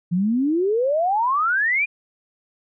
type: exponential sweep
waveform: sine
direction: up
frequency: 167.4 to 2469 Hz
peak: -17 dBFS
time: 0.11-1.86 s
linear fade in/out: 20 ms
effects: none